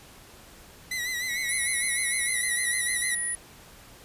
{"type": "tone with vibrato", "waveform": "sawtooth", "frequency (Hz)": 1979, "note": "B6", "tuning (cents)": 3, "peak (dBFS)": -25, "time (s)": [0.91, 3.15], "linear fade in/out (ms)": 5, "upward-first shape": "sine", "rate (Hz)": 6.6, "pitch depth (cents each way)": 66}
{"type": "tone with pitch glide", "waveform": "sine", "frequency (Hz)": [2180, 1908.8], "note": ["C#7", "A#6"], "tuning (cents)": [-29, 41], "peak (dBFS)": -33, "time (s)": [1.27, 3.36], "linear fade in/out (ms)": 50, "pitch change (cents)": -230, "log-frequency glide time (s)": [2.26, 2.47]}
{"type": "tone", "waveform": "sine", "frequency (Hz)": 9956, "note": "D#9", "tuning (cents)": 0, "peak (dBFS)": -28, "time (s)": [1.49, 3.35], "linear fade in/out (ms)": 0}
{"effects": ["pink hiss -50 dBFS RMS until 4.04 s", "resampled to 32000 Hz"]}